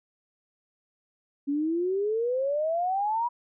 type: exponential sweep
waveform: sine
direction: up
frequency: 277.2 to 977 Hz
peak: -24 dBFS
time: 1.47-3.29 s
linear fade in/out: 20 ms
effects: none